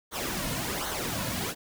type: noise with flanger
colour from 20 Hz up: pink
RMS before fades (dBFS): -32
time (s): 0.11-1.55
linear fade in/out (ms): 50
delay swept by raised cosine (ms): 0.39 to 2.59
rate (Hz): 1.3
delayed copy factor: -0.65
effects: none